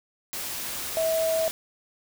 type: tone in noise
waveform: sine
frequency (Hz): 647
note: E5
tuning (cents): -32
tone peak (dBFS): -22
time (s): 0.97-1.48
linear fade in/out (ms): 0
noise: white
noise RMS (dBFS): -33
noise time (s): 0.33-1.51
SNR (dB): +8
effects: none